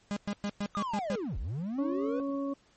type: tone bursts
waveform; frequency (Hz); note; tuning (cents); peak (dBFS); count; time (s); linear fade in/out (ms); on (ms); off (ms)
45% pulse; 203.8; G#3; -32; -30; 7; 0.11-1.155; 0; 55; 110
type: linear two-way sweep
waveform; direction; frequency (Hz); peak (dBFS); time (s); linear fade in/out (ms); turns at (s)
triangle; down then up; 1249 to 36.71 to 511; -30; 0.75-2.2; 0; 1.38
type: harmonic tone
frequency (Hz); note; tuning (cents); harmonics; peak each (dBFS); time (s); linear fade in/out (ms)
277.7; C#4; +3; 1 / 2 / 4; -31 / -37 / -43; 1.78-2.54; 10
effects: pink hiss -65 dBFS RMS until 2.76 s + MP3 32 kbps